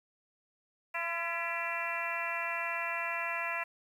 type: harmonic tone with a mistuned harmonic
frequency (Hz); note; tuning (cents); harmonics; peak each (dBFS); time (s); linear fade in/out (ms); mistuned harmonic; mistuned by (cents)
338.3; E4; +45; 2 / 3 / 4 / 5 / 6 / 7 / 8; -41 / -39 / -42 / -41 / -39 / -39 / -40; 0.94-3.64; 10; 6; -42
effects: 10-bit